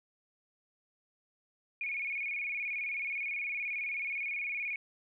sine tone with vibrato, 2314 Hz, D7, 26 cents flat, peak -33 dBFS, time 1.81-4.76 s, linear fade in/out 2 ms, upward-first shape square, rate 19 Hz, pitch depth 80 cents each way, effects none

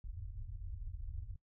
pink low-pass noise, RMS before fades -44 dBFS, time 0.04-1.36 s, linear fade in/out 5 ms, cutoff 110 Hz, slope 96 dB/octave, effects noise-tail reverb RT60 0.1 s tail -21 dB re dry

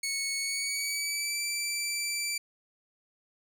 15% pulse tone with pitch glide, 2209 to 2335 Hz, C#7 to D7, -7 to -11 cents, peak -23 dBFS, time 0.03-2.38 s, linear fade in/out 5 ms, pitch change +96 cents, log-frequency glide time 0.38-1.41 s, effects none

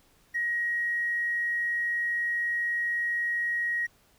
triangle tone, 1892 Hz, A#6, 25 cents sharp, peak -22 dBFS, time 0.34-3.87 s, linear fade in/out 20 ms, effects tanh soft clip ceiling -24 dBFS + pink hiss -63 dBFS RMS until 4.18 s

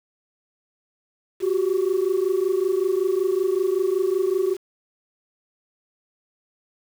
sine tone pair together, 364.7 / 390 Hz, F#4 / G4, -25 / -9 cents, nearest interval minor second, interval 116 cents, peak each -20 dBFS, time 1.4-4.57 s, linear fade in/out 50 ms, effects tanh soft clip ceiling -15 dBFS + 7-bit

